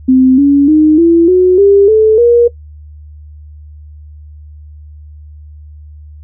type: tone with pitch steps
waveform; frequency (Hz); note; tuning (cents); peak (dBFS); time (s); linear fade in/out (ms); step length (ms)
sine; 259 / 282.4 / 308 / 335.9 / 366.3 / 399.4 / 435.6 / 475; C4 / C#4 / D#4 / E4 / F#4 / G4 / A4 / A#4; -17 / +32 / -17 / +33 / -17 / +32 / -17 / +33; -3; 0.08-2.48; 10; 300
effects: noise-tail reverb RT60 0.1 s tail -18 dB re dry + added 75 Hz sine -30 dBFS peak until 6.23 s